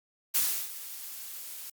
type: noise with ADSR envelope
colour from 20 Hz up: blue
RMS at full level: -25 dBFS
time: 0.34-1.7 s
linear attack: 13 ms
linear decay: 330 ms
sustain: -16 dB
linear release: 6 ms
effects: Opus 48 kbps